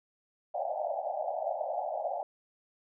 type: band-pass noise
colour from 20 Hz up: pink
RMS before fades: -34 dBFS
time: 0.54-2.23 s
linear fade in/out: 2 ms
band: 570 to 820 Hz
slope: 96 dB/octave
effects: none